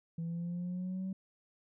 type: linear sweep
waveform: sine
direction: up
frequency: 164.81 to 191.2 Hz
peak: -33 dBFS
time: 0.18-1.13 s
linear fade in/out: 5 ms
effects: tanh soft clip ceiling -33 dBFS